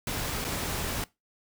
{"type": "noise with dropouts", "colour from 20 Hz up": "pink", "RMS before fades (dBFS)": -32, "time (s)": [0.07, 1.04], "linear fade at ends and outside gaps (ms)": 2, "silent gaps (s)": [0.444, 0.448], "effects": ["noise-tail reverb RT60 0.2 s tail -20 dB re dry"]}